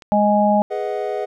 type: click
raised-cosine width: 0.2 ms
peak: -21 dBFS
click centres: 0.022 s
type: harmonic tone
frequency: 207.7 Hz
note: G#3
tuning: in tune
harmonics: 1 / 3 / 4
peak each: -17 / -17 / -17 dBFS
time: 0.12-0.62 s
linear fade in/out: 0 ms
type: chord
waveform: triangle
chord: G# minor seventh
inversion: none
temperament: equal with one note detuned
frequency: 415.3 / 493.9 / 628 / 740 Hz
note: G#4 / B4 / D#5 / F#5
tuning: 0 / 0 / +16 / 0 cents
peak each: -23 / -26 / -25 / -26 dBFS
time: 0.7-1.26 s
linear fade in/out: 20 ms
effects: none